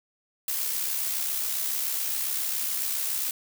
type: noise with amplitude modulation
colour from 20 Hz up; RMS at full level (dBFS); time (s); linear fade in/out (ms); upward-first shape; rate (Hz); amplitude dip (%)
blue; -27; 0.48-3.31; 2; sine; 67.2; 40
effects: none